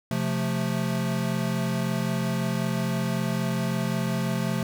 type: chord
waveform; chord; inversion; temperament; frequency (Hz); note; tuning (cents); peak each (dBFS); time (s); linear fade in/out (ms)
square; F major; second; equal; 130.81 / 174.61 / 220; C3 / F3 / A3; 0 / 0 / 0; -30 / -29 / -30; 0.11-4.63; 2
effects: none